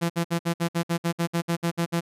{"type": "tone bursts", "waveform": "sawtooth", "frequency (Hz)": 169.5, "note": "E3", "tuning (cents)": 49, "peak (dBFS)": -18, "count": 14, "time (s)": [0.01, 2.009], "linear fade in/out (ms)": 20, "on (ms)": 88, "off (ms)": 59, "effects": ["resampled to 32000 Hz"]}